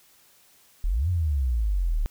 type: exponential two-way sweep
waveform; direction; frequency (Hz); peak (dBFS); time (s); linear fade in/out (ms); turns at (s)
sine; up then down; 35.17 to 92.5 to 35.17; -21; 0.84-2.06; 0; 1.09
effects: white hiss -58 dBFS RMS until 2.1 s